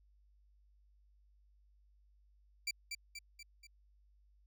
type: tone with echo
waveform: 20% pulse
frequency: 2336 Hz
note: D7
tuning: 10 cents flat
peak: -30 dBFS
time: 2.67-2.71 s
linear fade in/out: 5 ms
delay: 240 ms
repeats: 4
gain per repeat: -5 dB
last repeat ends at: 3.67 s
effects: added 50 Hz sine -65 dBFS peak until 4.46 s